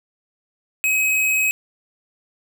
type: tone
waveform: square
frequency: 2543 Hz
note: D#7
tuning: 37 cents sharp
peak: -17 dBFS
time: 0.84-1.51 s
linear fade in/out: 0 ms
effects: none